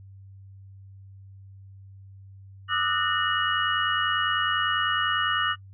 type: tone cluster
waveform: sine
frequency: 1197 / 1287 / 1469 / 1827 / 2906 Hz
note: D6 / E6 / F#6 / A#6 / F#7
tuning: +33 / -42 / -13 / -35 / -32 cents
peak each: -29 dBFS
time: 2.68-5.56 s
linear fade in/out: 50 ms
effects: noise-tail reverb RT60 0.1 s tail -24 dB re dry + added 97 Hz sine -44 dBFS peak until 5.73 s